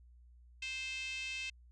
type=tone with high-pass filter; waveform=5% pulse; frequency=523.3 Hz; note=C5; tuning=in tune; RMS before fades=-41 dBFS; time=0.62-1.5 s; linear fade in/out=5 ms; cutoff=2500 Hz; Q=6.6; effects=added 60 Hz sine -57 dBFS peak until 1.71 s + resampled to 24000 Hz